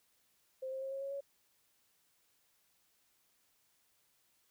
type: tone with pitch steps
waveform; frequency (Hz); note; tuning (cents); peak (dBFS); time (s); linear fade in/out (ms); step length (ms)
sine; 523.3 / 530 / 536.8 / 543.6 / 550.6 / 557.6; C5 / C5 / C5 / C#5 / C#5 / C#5; 0 / +22 / +44 / -34 / -12 / +10; -38; 0.62-1.208; 10; 98
effects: white hiss -74 dBFS RMS until 4.5 s